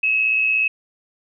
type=tone pair together; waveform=sine; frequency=2568 / 2685 Hz; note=E7 / E7; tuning=-46 / +31 cents; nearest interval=minor second; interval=77 cents; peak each=-16 / -25 dBFS; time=0.03-0.68 s; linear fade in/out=5 ms; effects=none